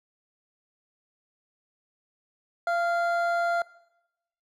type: tone pair together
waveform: triangle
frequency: 686 / 1394.4 Hz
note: F5 / F6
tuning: -31 / -3 cents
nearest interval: octave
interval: 1228 cents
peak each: -23 / -27 dBFS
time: 2.67-3.62 s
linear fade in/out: 2 ms
effects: noise-tail reverb RT60 0.9 s tail -20 dB re dry